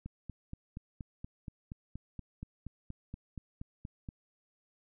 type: click train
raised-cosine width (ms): 5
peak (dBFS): -29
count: 18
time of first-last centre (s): 0.06-4.088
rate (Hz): 4.22
effects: none